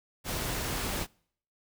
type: noise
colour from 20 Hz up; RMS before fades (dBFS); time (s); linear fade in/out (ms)
pink; -33; 0.24-1.07; 50
effects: noise-tail reverb RT60 0.6 s tail -26 dB re dry